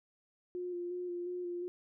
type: tone with vibrato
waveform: sine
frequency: 354.3 Hz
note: F4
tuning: 25 cents sharp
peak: -36 dBFS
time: 0.55-1.68 s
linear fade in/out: 0 ms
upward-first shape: square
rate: 2.8 Hz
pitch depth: 19 cents each way
effects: none